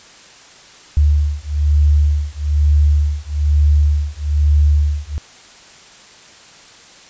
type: beating tone pair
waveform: sine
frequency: 73.3 / 74.4 Hz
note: D2 / D2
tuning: -3 / +23 cents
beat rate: 1.1 Hz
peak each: -14 dBFS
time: 0.97-5.18 s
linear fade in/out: 0 ms
effects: white hiss -42 dBFS RMS until 7.09 s + resampled to 16000 Hz